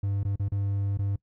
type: tone with dropouts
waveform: triangle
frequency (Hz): 99.7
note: G2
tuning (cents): +30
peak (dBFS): -23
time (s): 0.03-1.16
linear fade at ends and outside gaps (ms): 5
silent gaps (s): 0.233-0.249 / 0.358-0.396 / 0.485-0.519 / 0.974-0.989
effects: noise-tail reverb RT60 0.1 s tail -22 dB re dry